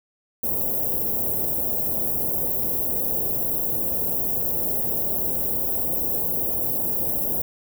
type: band-stop noise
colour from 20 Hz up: white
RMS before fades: -24 dBFS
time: 0.43-7.42 s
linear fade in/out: 5 ms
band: 650 to 14000 Hz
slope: 24 dB/octave
effects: none